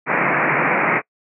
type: band-pass noise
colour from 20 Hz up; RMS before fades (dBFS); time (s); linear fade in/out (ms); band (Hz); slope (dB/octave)
white; -18; 0.06-1.02; 50; 130 to 2400; 96
effects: noise-tail reverb RT60 0.1 s tail -26 dB re dry